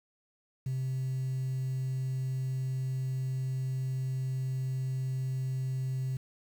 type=tone; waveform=sine; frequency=130.81 Hz; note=C3; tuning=in tune; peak=-28 dBFS; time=0.66-6.17 s; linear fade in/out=5 ms; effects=tanh soft clip ceiling -28 dBFS + 9-bit